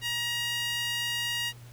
sawtooth tone with high-pass filter, 948 Hz, A#5, 29 cents sharp, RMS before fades -31 dBFS, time 0.01-1.53 s, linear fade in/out 50 ms, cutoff 2400 Hz, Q 2.9, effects added 120 Hz sine -46 dBFS peak until 1.72 s + pink hiss -55 dBFS RMS until 1.72 s

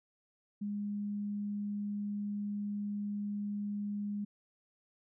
sine tone, 205.2 Hz, G#3, 21 cents flat, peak -34 dBFS, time 0.61-4.25 s, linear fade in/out 10 ms, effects none

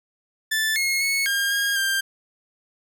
sawtooth tone with pitch steps, 1757 / 2161 / 2201 / 1611 / 1626 / 1586 Hz, A6 / C#7 / C#7 / G6 / G#6 / G6, -3 / -45 / -13 / +47 / -37 / +20 cents, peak -17 dBFS, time 0.51-2.01 s, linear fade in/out 10 ms, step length 250 ms, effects none

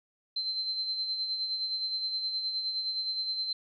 sine tone with tremolo, 4100 Hz, C8, 36 cents flat, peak -28 dBFS, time 0.36-3.53 s, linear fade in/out 5 ms, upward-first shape sine, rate 9.6 Hz, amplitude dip 45%, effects none

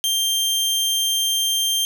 sawtooth tone, 3170 Hz, G7, 19 cents sharp, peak -15 dBFS, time 0.04-1.85 s, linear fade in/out 0 ms, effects none

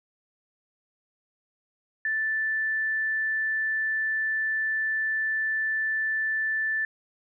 sine tone, 1760 Hz, A6, in tune, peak -24 dBFS, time 2.05-6.85 s, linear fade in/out 2 ms, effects none

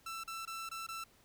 sawtooth tone with dropouts, 1334 Hz, E6, 20 cents sharp, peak -37 dBFS, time 0.06-1.04 s, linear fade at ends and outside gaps 5 ms, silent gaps 0.237-0.276 / 0.453-0.474 / 0.691-0.713 / 0.867-0.886 s, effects pink hiss -66 dBFS RMS until 1.24 s

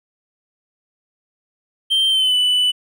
triangle tone with pitch glide, 3140 to 2983 Hz, G7 to F#7, +2 to +13 cents, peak -12 dBFS, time 1.9-2.72 s, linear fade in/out 20 ms, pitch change -89 cents, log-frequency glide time 2.09-2.36 s, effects none

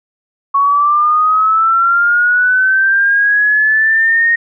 sine linear sweep, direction up, 1107 to 1864.7 Hz, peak -8 dBFS, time 0.54-4.36 s, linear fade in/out 10 ms, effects none

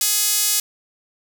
sawtooth tone with high-pass filter, 420 Hz, G#4, 19 cents sharp, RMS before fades -19 dBFS, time 0.01-0.6 s, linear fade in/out 2 ms, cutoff 6200 Hz, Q 0.88, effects none

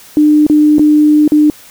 sine tone with dropouts, 300.9 Hz, D4, 42 cents sharp, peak -4 dBFS, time 0.17-1.5 s, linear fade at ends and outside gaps 1 ms, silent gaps 0.466-0.498 / 0.784-0.794 / 1.278-1.32 s, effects white hiss -38 dBFS RMS until 1.7 s

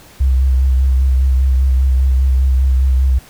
sine tone with vibrato, 65.41 Hz, C2, in tune, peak -9 dBFS, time 0.2-3.19 s, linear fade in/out 10 ms, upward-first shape sine, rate 5 Hz, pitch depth 33 cents each way, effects pink hiss -42 dBFS RMS until 3.29 s

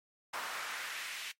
brown noise with high-pass filter sweep, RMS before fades -41 dBFS, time 0.33-1.32 s, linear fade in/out 10 ms, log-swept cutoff 1100 to 2600 Hz, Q 1.6, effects noise-tail reverb RT60 0.1 s tail -18 dB re dry + MP3 64 kbps

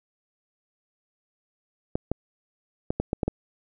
clicks, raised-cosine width 2 ms, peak -11 dBFS, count 7, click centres 1.955 / 2.116 / 2.905 / 3 / 3.131 / 3.232 / 3.28 s, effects none

